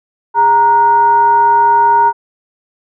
sine tone with frequency modulation, 932.3 Hz, A#5, in tune, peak -6 dBFS, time 0.34-2.13 s, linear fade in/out 50 ms, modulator 523 Hz, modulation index 0.35, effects none

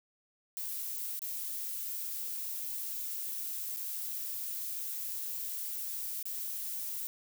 violet noise with dropouts, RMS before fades -38 dBFS, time 0.57-7.07 s, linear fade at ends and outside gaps 0 ms, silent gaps 1.192-1.219 / 3.763-3.769 / 6.228-6.255 s, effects none

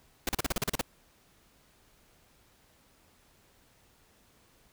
pink noise bursts, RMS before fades -29 dBFS, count 10, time 0.27-0.812 s, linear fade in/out 2 ms, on 20 ms, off 38 ms, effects pink hiss -64 dBFS RMS until 4.72 s

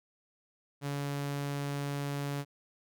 sawtooth tone, 142.1 Hz, C#3, 43 cents sharp, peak -29 dBFS, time 0.81-2.45 s, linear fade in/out 50 ms, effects none

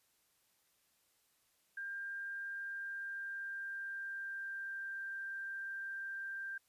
sine tone with pitch glide, 1597 to 1581.4 Hz, G6 to G6, +32 to +15 cents, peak -40 dBFS, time 1.77-6.58 s, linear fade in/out 5 ms, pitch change -17 cents, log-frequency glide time 2.52-5 s, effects white hiss -75 dBFS RMS until 6.68 s + resampled to 32000 Hz

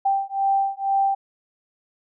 sine beating tone pair, 784 / 786.1 Hz, G5 / G5, 0 / +5 cents, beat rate 2.1 Hz, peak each -22 dBFS, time 0.05-1.15 s, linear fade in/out 10 ms, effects none

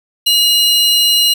40% pulse tone pair together, 2868 / 4056 Hz, F7 / B7, +45 / +45 cents, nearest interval tritone, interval 600 cents, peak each -11 dBFS, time 0.26-1.34 s, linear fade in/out 10 ms, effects none

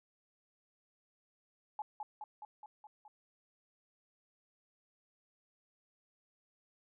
sine tone with echo, 847 Hz, G#5, 34 cents sharp, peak -36 dBFS, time 1.79-1.82 s, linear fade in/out 2 ms, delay 210 ms, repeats 6, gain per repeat -3 dB, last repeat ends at 3.08 s, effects none

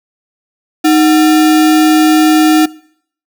sine tone with sample-and-hold, 311.1 Hz, D#4, in tune, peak -5 dBFS, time 0.84-2.66 s, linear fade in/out 10 ms, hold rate 1050 Hz, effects noise-tail reverb RT60 0.6 s tail -21 dB re dry

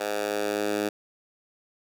10% pulse tone with high-pass filter sweep, 103.83 Hz, G#2, in tune, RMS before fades -28 dBFS, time 0-0.89 s, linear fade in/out 5 ms, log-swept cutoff 570 to 300 Hz, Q 1.4, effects none

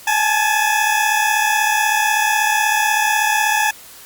20% pulse tone pair together, 833.8 / 870 Hz, G#5 / A5, +7 / -20 cents, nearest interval minor second, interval 73 cents, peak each -13 / -12 dBFS, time 0.07-3.71 s, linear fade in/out 5 ms, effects white hiss -40 dBFS RMS until 4.05 s + Opus 48 kbps

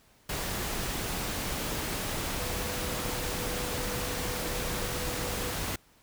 sine tone in noise, 493.9 Hz, B4, in tune, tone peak -40 dBFS, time 2.39-5.54 s, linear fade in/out 5 ms, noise pink, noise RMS -33 dBFS, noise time 0.29-5.76 s, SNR -10 dB, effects pink hiss -62 dBFS RMS until 6.02 s

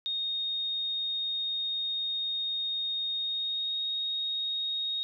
sine tone with pitch glide, 3708 to 3738 Hz, A#7 to A#7, -10 to +4 cents, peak -29 dBFS, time 0.06-5.03 s, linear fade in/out 0 ms, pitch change +14 cents, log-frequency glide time 3.13-3.82 s, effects none

